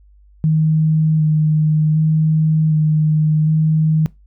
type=tone with vibrato; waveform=sine; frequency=155.56 Hz; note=D#3; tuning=in tune; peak=-11 dBFS; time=0.44-4.06 s; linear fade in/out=0 ms; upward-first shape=square; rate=0.66 Hz; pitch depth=14 cents each way; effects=noise-tail reverb RT60 0.2 s tail -21 dB re dry + added 50 Hz sine -45 dBFS peak until 4.26 s